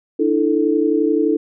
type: chord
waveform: sine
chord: D suspended second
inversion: none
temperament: equal with one note detuned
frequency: 298.1 / 329.6 / 440 Hz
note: D4 / E4 / A4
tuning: +26 / 0 / 0 cents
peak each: -18 dBFS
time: 0.19-1.37 s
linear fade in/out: 10 ms
effects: none